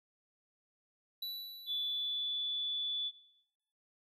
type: tone with exponential decay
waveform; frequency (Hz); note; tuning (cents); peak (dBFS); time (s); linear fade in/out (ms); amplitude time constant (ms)
square; 3951; B7; 0; -37; 1.22-2.65; 5; 310
type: tone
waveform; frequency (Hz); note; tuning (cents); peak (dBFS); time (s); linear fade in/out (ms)
sine; 3461; A7; -29; -33; 1.66-3.12; 50
effects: noise-tail reverb RT60 0.8 s tail -17 dB re dry + resampled to 32000 Hz